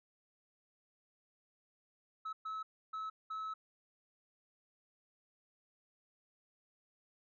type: tone bursts at uneven times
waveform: sine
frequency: 1296 Hz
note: E6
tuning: 30 cents flat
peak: -36 dBFS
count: 4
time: 2.25-2.33 / 2.45-2.63 / 2.93-3.1 / 3.3-3.54 s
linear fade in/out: 10 ms
effects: tanh soft clip ceiling -38 dBFS